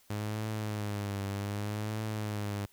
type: tone with vibrato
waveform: sawtooth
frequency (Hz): 103.83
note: G#2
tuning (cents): 0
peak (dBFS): -29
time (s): 0.1-2.66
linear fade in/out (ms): 5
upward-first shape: triangle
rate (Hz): 0.65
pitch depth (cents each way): 88
effects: white hiss -64 dBFS RMS until 2.72 s